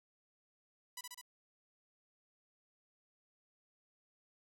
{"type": "tone with echo", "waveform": "5% pulse", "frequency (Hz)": 987.8, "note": "B5", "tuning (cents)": 0, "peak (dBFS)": -31, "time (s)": [0.97, 1.01], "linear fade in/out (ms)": 5, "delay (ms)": 68, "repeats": 3, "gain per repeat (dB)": -2, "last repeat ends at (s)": 1.214, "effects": []}